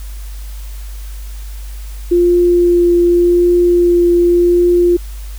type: tone with vibrato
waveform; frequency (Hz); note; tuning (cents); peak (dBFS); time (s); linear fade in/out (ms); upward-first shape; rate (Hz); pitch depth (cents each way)
sine; 349.2; F4; 0; -7; 2.11-4.97; 10; triangle; 0.87; 11
effects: added 50 Hz sine -24 dBFS peak until 5.38 s + white hiss -40 dBFS RMS until 5.38 s